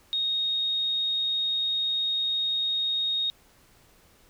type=tone; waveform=sine; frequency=3729 Hz; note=A#7; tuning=in tune; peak=-24 dBFS; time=0.13-3.3 s; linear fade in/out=0 ms; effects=pink hiss -59 dBFS RMS until 4.29 s